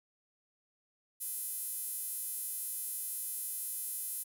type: tone with high-pass filter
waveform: sawtooth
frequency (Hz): 506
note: B4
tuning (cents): +42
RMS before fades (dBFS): -39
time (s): 1.2-4.24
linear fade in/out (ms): 20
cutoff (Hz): 11000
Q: 2.8
effects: none